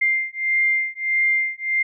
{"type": "beating tone pair", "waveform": "sine", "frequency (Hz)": [2100, 2101.6], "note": ["C7", "C7"], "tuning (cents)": [6, 7], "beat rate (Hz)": 1.6, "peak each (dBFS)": -21, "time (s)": [0.01, 1.83], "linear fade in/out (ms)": 10, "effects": []}